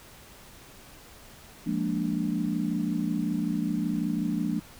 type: chord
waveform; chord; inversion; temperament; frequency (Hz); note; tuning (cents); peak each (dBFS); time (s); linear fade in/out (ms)
sine; Bb dominant seventh; second; equal; 174.61 / 207.7 / 233.1 / 293.7; F3 / Ab3 / Bb3 / D4; 0 / 0 / 0 / 0; -31; 1.66-4.6; 10
effects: pink hiss -50 dBFS RMS until 4.79 s